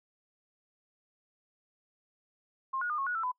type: tone with pitch steps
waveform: sine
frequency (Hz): 1063 / 1445 / 1213 / 1093 / 1458 / 1330 / 1003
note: C6 / F#6 / D#6 / C#6 / F#6 / E6 / B5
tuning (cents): +27 / -41 / -44 / -25 / -26 / +15 / +26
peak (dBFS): -30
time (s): 2.73-3.318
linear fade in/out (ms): 10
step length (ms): 84
effects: noise-tail reverb RT60 0.1 s tail -24 dB re dry